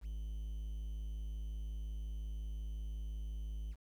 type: tone with quantisation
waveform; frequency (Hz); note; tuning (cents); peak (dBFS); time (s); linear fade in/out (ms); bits
triangle; 52.8; G#1; +29; -37; 0.01-3.76; 50; 11
effects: none